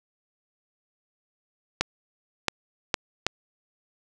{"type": "clicks", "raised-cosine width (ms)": 0.2, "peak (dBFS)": -4, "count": 4, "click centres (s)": [1.81, 2.483, 2.942, 3.266], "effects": []}